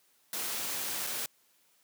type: noise with dropouts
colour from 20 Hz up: white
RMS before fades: -35 dBFS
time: 0.33-1.26 s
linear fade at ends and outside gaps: 1 ms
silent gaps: 1.067-1.071 s
effects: white hiss -68 dBFS RMS until 1.83 s + high-pass 150 Hz 12 dB/octave